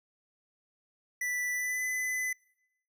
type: tone with pitch glide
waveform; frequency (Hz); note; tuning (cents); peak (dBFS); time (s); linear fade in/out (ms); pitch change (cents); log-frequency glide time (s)
square; 1975.5 to 2011; B6 to B6; 0 to +31; -31; 1.21-2.33; 5; +31; 1.52-1.84
effects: noise-tail reverb RT60 0.9 s tail -26 dB re dry